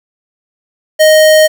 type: tone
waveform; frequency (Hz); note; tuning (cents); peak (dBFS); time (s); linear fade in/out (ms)
square; 622.3; D#5; 0; -4; 0.99-1.48; 20
effects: 7-bit